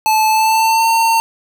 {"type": "tone with pitch glide", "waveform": "square", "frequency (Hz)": [870, 908.5], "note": ["A5", "A#5"], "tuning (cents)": [-20, -45], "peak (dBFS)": -11, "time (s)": [0.06, 1.2], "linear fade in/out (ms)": 0, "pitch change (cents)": 75, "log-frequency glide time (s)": [0.28, 0.89], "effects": []}